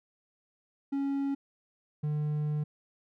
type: tone pair in turn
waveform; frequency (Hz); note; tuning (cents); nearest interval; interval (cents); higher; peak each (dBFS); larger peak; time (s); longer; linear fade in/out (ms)
triangle; 277.2 / 150.01; C#4 / D3; 0 / +37; major seventh; 1063; first; -26; neither; 0.92-1.35 / 2.03-2.64; second; 10
effects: none